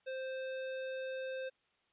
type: tone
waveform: square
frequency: 523.3 Hz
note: C5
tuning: in tune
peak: -39 dBFS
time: 0.06-1.5 s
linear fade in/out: 20 ms
effects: white hiss -75 dBFS RMS until 1.92 s + resampled to 8000 Hz